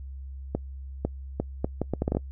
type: accelerating click train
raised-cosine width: 2 ms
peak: -12 dBFS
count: 11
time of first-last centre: 0.55-2.17 s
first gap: 500 ms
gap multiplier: 0.7
effects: noise-tail reverb RT60 0.1 s tail -25 dB re dry + added 67 Hz sine -36 dBFS peak until 2.31 s